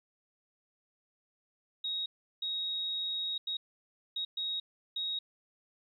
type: tone bursts at uneven times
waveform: sine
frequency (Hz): 3777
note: A#7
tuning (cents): +22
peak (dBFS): -32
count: 6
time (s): 1.84-2.06 / 2.42-3.38 / 3.47-3.57 / 4.16-4.25 / 4.37-4.6 / 4.96-5.19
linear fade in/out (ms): 5
effects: 12-bit